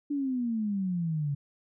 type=exponential sweep; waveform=sine; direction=down; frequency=293.7 to 139.4 Hz; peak=-27 dBFS; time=0.1-1.35 s; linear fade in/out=10 ms; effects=none